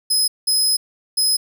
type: tone bursts at uneven times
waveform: 25% pulse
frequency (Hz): 5080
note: D#8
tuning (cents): +35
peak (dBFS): -10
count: 3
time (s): 0.1-0.28 / 0.47-0.77 / 1.17-1.37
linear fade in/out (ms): 10
effects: none